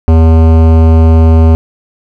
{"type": "tone with hard clipping", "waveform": "sine", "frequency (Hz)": 81, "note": "E2", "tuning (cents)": -30, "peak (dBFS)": -4, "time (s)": [0.08, 1.55], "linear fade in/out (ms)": 0, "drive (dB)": 17, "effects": []}